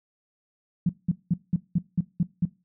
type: tone bursts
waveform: sine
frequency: 174.61 Hz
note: F3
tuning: in tune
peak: -18 dBFS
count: 8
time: 0.86-2.454 s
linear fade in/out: 5 ms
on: 33 ms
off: 190 ms
effects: noise-tail reverb RT60 0.3 s tail -21 dB re dry